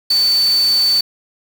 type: tone in noise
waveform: sine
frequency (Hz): 4520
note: C#8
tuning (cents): +33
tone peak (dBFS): -11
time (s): 0.1-1.01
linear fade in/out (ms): 5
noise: white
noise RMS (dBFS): -28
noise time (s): 0.1-1.01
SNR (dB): +14
effects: none